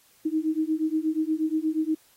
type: beating tone pair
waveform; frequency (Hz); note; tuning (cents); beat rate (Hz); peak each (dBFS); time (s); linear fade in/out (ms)
sine; 310.4 / 318.8; D#4 / D#4; -4 / +42; 8.4; -26; 0.25-1.95; 10
effects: white hiss -60 dBFS RMS until 2.16 s + AAC 48 kbps